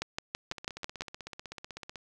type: two click trains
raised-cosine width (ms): 0.2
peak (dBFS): -15 / -24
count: 7 / 24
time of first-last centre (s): 0.02-1.008 / 0.52-1.958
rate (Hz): 6.07 / 16
effects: none